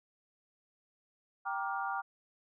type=chord; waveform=sine; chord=G minor seventh; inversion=none; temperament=just; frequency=784 / 940.8 / 1176 / 1411.2 Hz; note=G5 / Bb5 / D6 / F6; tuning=0 / +16 / +2 / +18 cents; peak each=-37 / -40 / -39 / -39 dBFS; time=1.45-2.02 s; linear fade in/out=20 ms; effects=none